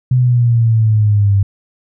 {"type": "exponential sweep", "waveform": "sine", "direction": "down", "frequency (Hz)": [127.9, 97.9], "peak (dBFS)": -8, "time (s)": [0.11, 1.43], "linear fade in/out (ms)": 5, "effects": []}